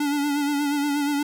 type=tone with vibrato; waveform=square; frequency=288.4 Hz; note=D4; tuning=31 cents flat; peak=-22 dBFS; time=0-1.23 s; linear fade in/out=5 ms; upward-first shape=sine; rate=8.4 Hz; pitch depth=42 cents each way; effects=none